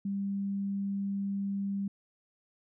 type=tone; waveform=sine; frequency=198.2 Hz; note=G3; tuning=19 cents sharp; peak=-30 dBFS; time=0.05-1.88 s; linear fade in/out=5 ms; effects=none